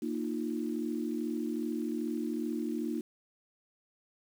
sine chord, Bb suspended fourth, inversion none, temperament equal with one note detuned, 233.1 / 306.7 / 349.2 Hz, Bb3 / Eb4 / F4, 0 / -25 / 0 cents, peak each -35 / -35 / -38 dBFS, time 0.02-3.01 s, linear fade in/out 5 ms, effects 9-bit

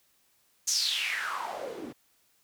white noise with band-pass filter sweep, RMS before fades -32 dBFS, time 0.67-1.93 s, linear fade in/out 10 ms, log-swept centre 6600 to 250 Hz, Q 6.4, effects white hiss -68 dBFS RMS until 2.43 s

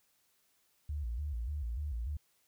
sine tone with vibrato, 65.4 Hz, C2, in tune, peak -34 dBFS, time 0.89-2.17 s, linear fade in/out 5 ms, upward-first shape square, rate 3.4 Hz, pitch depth 210 cents each way, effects white hiss -73 dBFS RMS until 2.47 s

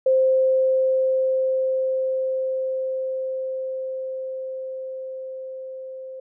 sine tone with level ramp, 523.3 Hz, C5, in tune, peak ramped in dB -14 to -33 dBFS, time 0.06-6.2 s, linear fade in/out 5 ms, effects none

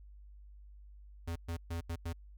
square tone bursts at uneven times, 84 Hz, E2, 33 cents sharp, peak -36 dBFS, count 5, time 1.27-1.36 / 1.48-1.57 / 1.7-1.81 / 1.89-1.96 / 2.05-2.13 s, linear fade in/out 10 ms, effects added 50 Hz sine -51 dBFS peak until 2.37 s

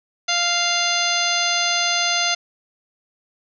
harmonic tone, 697 Hz, F5, 4 cents flat, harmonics 1 / 2 / 3 / 4 / 5 / 6 / 7 / 9, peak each -26 / -26 / -26 / -26 / -26 / -26 / -26 / -26 dBFS, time 0.28-2.35 s, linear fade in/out 10 ms, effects none

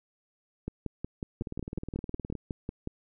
two click trains, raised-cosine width 3 ms, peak -20 / -23 dBFS, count 13 / 19, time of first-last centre 0.68-2.874 / 1.42-2.353 s, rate 5.47 / 19.3 Hz, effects none

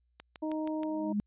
click train, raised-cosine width 0.2 ms, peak -27 dBFS, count 5, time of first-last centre 0.2-0.833 s, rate 6.32 Hz
harmonic tone, 311.1 Hz, D#4, in tune, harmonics 1 / 2 / 3, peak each -32 / -38 / -42 dBFS, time 0.42-1.13 s, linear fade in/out 10 ms
sine tone with exponential growth, 206.9 Hz, G#3, 6 cents flat, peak -25 dBFS, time 0.76-1.2 s, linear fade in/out 0 ms, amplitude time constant 94 ms
effects added 60 Hz sine -70 dBFS peak until 1.26 s + resampled to 8000 Hz

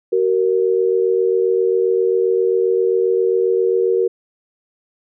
sine tone pair together, 377.6 / 465.1 Hz, F#4 / A#4, +35 / -4 cents, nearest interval major third, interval 361 cents, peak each -16 dBFS, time 0.12-4.08 s, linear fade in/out 10 ms, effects none

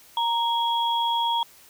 sine tone pair together, 932.3 / 3320 Hz, A#5 / G#7, 0 / -1 cents, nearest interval octave + minor seventh, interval 2199 cents, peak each -22 / -27 dBFS, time 0.17-1.43 s, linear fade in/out 2 ms, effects white hiss -52 dBFS RMS until 1.69 s

